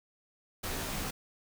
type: noise with comb filter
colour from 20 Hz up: pink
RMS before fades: -36 dBFS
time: 0.63-1.11 s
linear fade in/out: 10 ms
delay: 17 ms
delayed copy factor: -0.7
effects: none